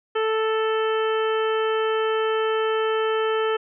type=harmonic tone; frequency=440 Hz; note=A4; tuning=in tune; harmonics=1 / 2 / 3 / 4 / 5 / 6 / 7; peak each=-21 / -31 / -28 / -33 / -41 / -37 / -35 dBFS; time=0.15-3.57 s; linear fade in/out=10 ms; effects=none